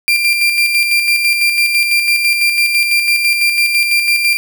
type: tone with tremolo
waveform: 35% pulse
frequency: 2377 Hz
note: D7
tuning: 20 cents sharp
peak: -7 dBFS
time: 0.08-4.37 s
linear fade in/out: 0 ms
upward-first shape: square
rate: 6 Hz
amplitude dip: 40%
effects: none